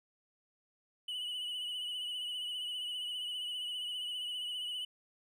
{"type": "tone with vibrato", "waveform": "triangle", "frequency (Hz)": 2960, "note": "F#7", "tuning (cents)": 0, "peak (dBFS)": -35, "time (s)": [1.08, 4.85], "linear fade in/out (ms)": 5, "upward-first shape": "sine", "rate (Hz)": 15, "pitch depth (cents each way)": 44, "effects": []}